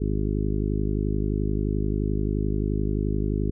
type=harmonic tone; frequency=51.5 Hz; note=G#1; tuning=14 cents flat; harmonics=1 / 2 / 3 / 4 / 5 / 6 / 7 / 8; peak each=-26 / -29 / -31 / -32 / -33 / -34 / -34 / -35 dBFS; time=0-3.51 s; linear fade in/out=10 ms; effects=none